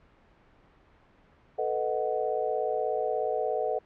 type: chord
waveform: sine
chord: B dominant seventh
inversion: third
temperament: equal with one note detuned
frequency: 440 / 496.7 / 622.3 / 740 Hz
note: A4 / B4 / D#5 / F#5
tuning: 0 / +10 / 0 / 0 cents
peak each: -31 / -32 / -32 / -32 dBFS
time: 1.58-3.79 s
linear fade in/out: 10 ms
effects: pink hiss -60 dBFS RMS until 3.85 s + low-pass 2000 Hz 12 dB/octave